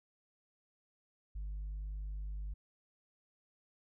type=tone; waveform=sine; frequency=50.5 Hz; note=G#1; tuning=48 cents flat; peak=-36 dBFS; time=1.35-2.54 s; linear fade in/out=10 ms; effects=tanh soft clip ceiling -37 dBFS